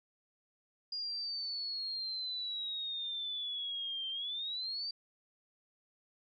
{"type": "exponential two-way sweep", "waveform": "sine", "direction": "down then up", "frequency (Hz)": [4857, 3136, 4697], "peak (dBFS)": -36, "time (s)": [0.92, 4.91], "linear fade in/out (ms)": 5, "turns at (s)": 4.1, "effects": []}